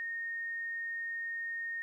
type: tone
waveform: sine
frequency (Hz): 1846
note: A#6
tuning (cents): -17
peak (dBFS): -35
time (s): 0-1.82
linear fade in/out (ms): 0
effects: 12-bit